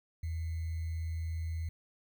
sine tone with sample-and-hold, 81.6 Hz, E2, 17 cents flat, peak -33 dBFS, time 0.23-1.69 s, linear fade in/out 5 ms, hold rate 2100 Hz, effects none

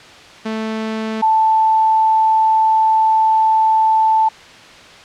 sawtooth / sine tone pair in turn, 220 / 880 Hz, A3 / A5, 0 / 0 cents, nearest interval 2 octaves, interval 2400 cents, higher second, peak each -16 / -10 dBFS, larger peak second, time 0.45-1.22 / 1.22-4.29 s, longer second, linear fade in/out 10 ms, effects white hiss -39 dBFS RMS until 5.04 s + low-pass 4000 Hz 12 dB/octave

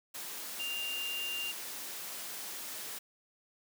sine tone in noise, 2794 Hz, F7, in tune, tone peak -35 dBFS, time 0.59-1.52 s, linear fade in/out 10 ms, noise white, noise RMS -42 dBFS, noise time 0.14-2.99 s, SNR +4 dB, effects high-pass 200 Hz 12 dB/octave

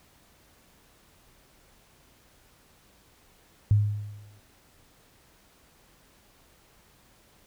sine tone with exponential decay, 103.83 Hz, G#2, in tune, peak -15 dBFS, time 3.71-4.4 s, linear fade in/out 0 ms, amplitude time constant 150 ms, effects pink hiss -60 dBFS RMS until 7.46 s

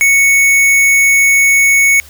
square tone, 2217 Hz, C#7, in tune, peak -7 dBFS, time 0.01-2 s, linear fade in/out 0 ms, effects added 74 Hz sine -39 dBFS peak until 2.09 s + white hiss -39 dBFS RMS until 2.09 s

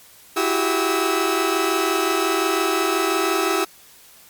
sawtooth tone cluster, 330.7 / 372 / 397.7 / 1295 Hz, E4 / F#4 / G4 / E6, +6 / +9 / +25 / -31 cents, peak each -20 dBFS, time 0.36-3.65 s, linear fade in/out 10 ms, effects white hiss -48 dBFS RMS until 4.29 s + MP3 96 kbps

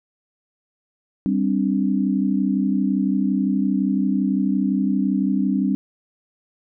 sine chord, G suspended fourth, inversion none, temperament equal, 196 / 261.6 / 293.7 Hz, G3 / C4 / D4, 0 / 0 / 0 cents, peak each -20 / -22 / -24 dBFS, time 1.26-5.75 s, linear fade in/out 0 ms, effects none

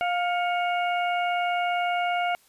harmonic tone with a mistuned harmonic, 705 Hz, F5, 16 cents sharp, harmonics 1 / 2 / 3 / 4, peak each -24 / -32 / -32 / -36 dBFS, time 0.01-2.35 s, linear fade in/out 0 ms, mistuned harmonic 3, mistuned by +78 cents, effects white hiss -60 dBFS RMS until 2.48 s + resampled to 32000 Hz

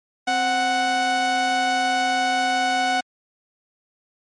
sawtooth tone pair together, 261.6 / 740 Hz, C4 / F#5, 0 / 0 cents, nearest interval octave + tritone, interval 1800 cents, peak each -25 / -15 dBFS, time 0.27-3.01 s, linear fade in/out 10 ms, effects low-pass 6000 Hz 12 dB/octave + MP3 48 kbps

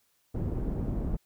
pink low-pass noise, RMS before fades -31 dBFS, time 0.34-1.17 s, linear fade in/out 10 ms, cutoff 340 Hz, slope 12 dB/octave, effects white hiss -71 dBFS RMS until 1.25 s

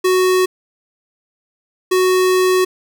square tone pair in turn, 370 / 370 Hz, F#4 / F#4, 0 / 0 cents, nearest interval unison, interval 0 cents, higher neither, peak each -12 dBFS, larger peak neither, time 0.04-0.46 / 1.91-2.65 s, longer second, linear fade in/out 10 ms, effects none

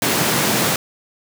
pink high-pass noise, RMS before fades -18 dBFS, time 0.02-0.76 s, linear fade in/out 2 ms, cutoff 130 Hz, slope 24 dB/octave, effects none

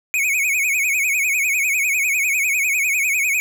square tone with vibrato, 2349 Hz, D7, in tune, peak -17 dBFS, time 0.14-3.4 s, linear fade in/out 0 ms, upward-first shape sine, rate 10 Hz, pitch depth 140 cents each way, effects 9-bit

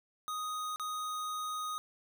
square tone with dropouts, 1246 Hz, D#6, 2 cents sharp, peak -36 dBFS, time 0.28-1.78 s, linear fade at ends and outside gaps 0 ms, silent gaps 0.76-0.797 s, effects none

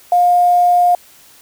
sine tone with quantisation, 709 Hz, F5, 26 cents sharp, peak -8 dBFS, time 0.12-0.95 s, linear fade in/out 2 ms, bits 6, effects white hiss -45 dBFS RMS until 1.41 s

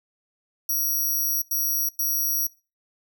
5% pulse tone bursts at uneven times, 5750 Hz, F8, 50 cents sharp, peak -16 dBFS, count 3, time 0.69-1.42 / 1.51-1.89 / 1.99-2.47 s, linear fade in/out 5 ms, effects noise-tail reverb RT60 0.3 s tail -20 dB re dry

